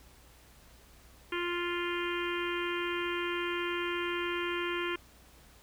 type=harmonic tone; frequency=349.2 Hz; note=F4; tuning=in tune; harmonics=1 / 3 / 4 / 5 / 6 / 7 / 8 / 9; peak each=-34 / -39 / -40 / -41 / -42 / -42 / -43 / -44 dBFS; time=1.32-4.96 s; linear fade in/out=5 ms; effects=added 60 Hz sine -59 dBFS peak until 5.62 s + pink hiss -59 dBFS RMS until 5.62 s